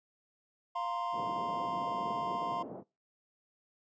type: chord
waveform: triangle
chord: F suspended fourth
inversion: none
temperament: equal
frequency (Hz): 698.5 / 932.3 / 1046.5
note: F5 / Bb5 / C6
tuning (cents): 0 / 0 / 0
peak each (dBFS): -36 / -37 / -34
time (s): 0.75-2.63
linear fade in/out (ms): 10
type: band-pass noise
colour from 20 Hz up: pink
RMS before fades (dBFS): -44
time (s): 1.12-2.84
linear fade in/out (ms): 50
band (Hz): 160 to 740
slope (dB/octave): 24
effects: noise-tail reverb RT60 0.3 s tail -25 dB re dry + resampled to 16000 Hz